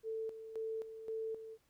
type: tone with tremolo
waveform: sine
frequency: 444.2 Hz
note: A4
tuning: 16 cents sharp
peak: -37 dBFS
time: 0.03-1.58 s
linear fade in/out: 50 ms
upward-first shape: square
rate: 1.9 Hz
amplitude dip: 65%
effects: pink hiss -75 dBFS RMS until 1.69 s